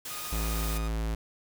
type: noise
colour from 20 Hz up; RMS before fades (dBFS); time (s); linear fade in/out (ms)
white; -38; 0.05-0.78; 5
type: tone with tremolo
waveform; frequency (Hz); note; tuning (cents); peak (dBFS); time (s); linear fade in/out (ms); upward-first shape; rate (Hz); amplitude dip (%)
sawtooth; 1236; D#6; -12; -37; 0.1-0.88; 2; triangle; 15; 30
type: tone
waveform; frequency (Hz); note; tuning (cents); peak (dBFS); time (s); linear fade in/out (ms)
square; 55; A1; 0; -29; 0.32-1.15; 5
effects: none